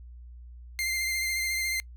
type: tone with vibrato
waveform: sawtooth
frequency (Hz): 2093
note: C7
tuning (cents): 0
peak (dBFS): -24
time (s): 0.79-1.8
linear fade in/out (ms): 0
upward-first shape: triangle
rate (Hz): 14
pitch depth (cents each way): 25
effects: noise-tail reverb RT60 0.1 s tail -25 dB re dry + added 60 Hz sine -43 dBFS peak until 1.96 s